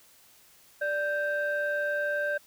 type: tone pair together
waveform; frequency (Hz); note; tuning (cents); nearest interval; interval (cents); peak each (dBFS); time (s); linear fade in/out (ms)
sine; 587.3 / 1568; D5 / G6; 0 / 0; octave + perfect fourth; 1700; -28; 0.81-2.38; 10
effects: tanh soft clip ceiling -21 dBFS + white hiss -58 dBFS RMS until 2.46 s